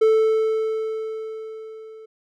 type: tone with level ramp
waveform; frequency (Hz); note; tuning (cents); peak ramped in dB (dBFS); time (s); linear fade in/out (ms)
triangle; 440; A4; 0; -10 to -37; 0.01-2.06; 10
effects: none